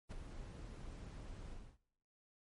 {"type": "noise with ADSR envelope", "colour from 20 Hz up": "brown", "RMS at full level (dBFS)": -41, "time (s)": [0.09, 1.78], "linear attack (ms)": 29, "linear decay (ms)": 10, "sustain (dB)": -8, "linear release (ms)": 290, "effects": ["noise-tail reverb RT60 0.8 s tail -23 dB re dry", "MP3 48 kbps"]}